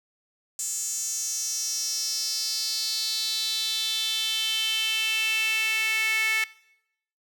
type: tone with high-pass filter sweep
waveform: sawtooth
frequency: 440 Hz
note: A4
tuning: in tune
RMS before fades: -27 dBFS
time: 0.59-6.44 s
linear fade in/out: 2 ms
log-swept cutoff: 7300 to 2100 Hz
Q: 5.2
effects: noise-tail reverb RT60 0.8 s tail -21 dB re dry